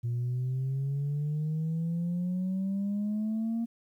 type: exponential sweep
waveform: sine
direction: up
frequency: 117.9 to 233.1 Hz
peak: -26 dBFS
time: 0.03-3.66 s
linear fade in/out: 20 ms
effects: tanh soft clip ceiling -26 dBFS + 11-bit